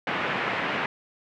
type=band-pass noise; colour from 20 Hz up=white; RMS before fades=-28 dBFS; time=0.07-0.86 s; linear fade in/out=2 ms; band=120 to 2400 Hz; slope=24 dB/octave; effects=none